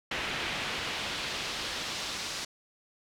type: noise with band-pass filter sweep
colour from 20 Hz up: brown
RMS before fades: -35 dBFS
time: 0.11-2.45 s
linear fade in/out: 5 ms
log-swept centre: 2600 to 5100 Hz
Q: 1.2
effects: none